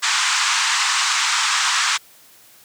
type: band-pass noise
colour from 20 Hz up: pink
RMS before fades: -19 dBFS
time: 0.02-1.98 s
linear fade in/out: 20 ms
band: 950 to 8100 Hz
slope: 48 dB/octave
effects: white hiss -49 dBFS RMS until 2.64 s + high-pass 80 Hz 12 dB/octave